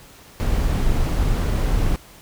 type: noise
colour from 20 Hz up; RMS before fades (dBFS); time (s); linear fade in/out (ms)
brown; -19; 0.4-1.96; 0
effects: pink hiss -46 dBFS RMS until 2.21 s